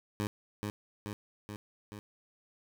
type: tone with echo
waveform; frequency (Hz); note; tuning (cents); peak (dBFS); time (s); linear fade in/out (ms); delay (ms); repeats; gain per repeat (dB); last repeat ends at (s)
15% pulse; 103.83; G#2; 0; -25; 0.2-0.27; 0; 430; 4; -3; 1.99
effects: none